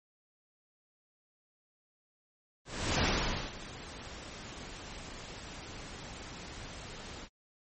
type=noise with ADSR envelope; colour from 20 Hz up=pink; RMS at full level=-28 dBFS; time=2.65-7.29 s; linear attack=380 ms; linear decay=490 ms; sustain=-17 dB; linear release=65 ms; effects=MP3 32 kbps